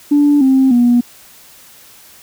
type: tone with pitch steps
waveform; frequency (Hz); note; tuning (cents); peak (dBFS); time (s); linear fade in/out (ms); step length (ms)
sine; 290.5 / 264.9 / 241.5; D4 / C4 / B3; -19 / +22 / -39; -6; 0.11-1.01; 10; 300
effects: tanh soft clip ceiling -3 dBFS + white hiss -42 dBFS RMS until 2.22 s